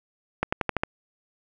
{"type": "accelerating click train", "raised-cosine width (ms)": 0.5, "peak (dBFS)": -8, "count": 6, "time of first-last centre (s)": [0.43, 0.835], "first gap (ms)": 95, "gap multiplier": 0.92, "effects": []}